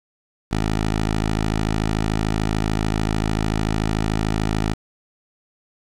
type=tone; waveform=10% pulse; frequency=53.5 Hz; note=A1; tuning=48 cents flat; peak=-11 dBFS; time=0.51-4.74 s; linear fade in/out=10 ms; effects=low-pass 8000 Hz 12 dB/octave + 7-bit